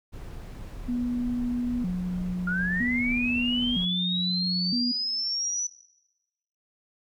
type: noise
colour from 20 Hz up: brown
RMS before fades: -39 dBFS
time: 0.12-3.86 s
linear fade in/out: 20 ms
type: tone with vibrato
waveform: sine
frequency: 209.6 Hz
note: G#3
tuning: 16 cents sharp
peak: -25 dBFS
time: 0.88-4.92 s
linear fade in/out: 10 ms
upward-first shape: square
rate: 0.52 Hz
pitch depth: 260 cents each way
type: linear sweep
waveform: sine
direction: up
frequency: 1396.9 to 5980 Hz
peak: -26 dBFS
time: 2.47-5.67 s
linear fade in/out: 5 ms
effects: noise-tail reverb RT60 1.0 s tail -19 dB re dry